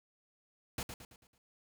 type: noise with echo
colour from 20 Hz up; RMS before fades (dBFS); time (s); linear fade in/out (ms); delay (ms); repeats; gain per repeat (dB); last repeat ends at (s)
pink; -38; 0.78-0.83; 2; 110; 5; -7; 1.38
effects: none